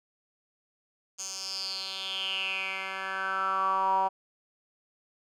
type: tone with band-pass filter sweep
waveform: 10% pulse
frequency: 191.3 Hz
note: G3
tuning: 42 cents flat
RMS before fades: -31 dBFS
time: 1.18-4.09 s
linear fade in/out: 20 ms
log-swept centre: 6500 to 860 Hz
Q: 6.8
effects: none